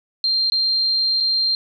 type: tone with dropouts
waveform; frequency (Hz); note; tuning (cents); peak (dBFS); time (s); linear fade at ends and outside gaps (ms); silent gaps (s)
sine; 4177; C8; -4; -16; 0.24-1.55; 1; 0.5-0.52 / 1.202-1.206
effects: none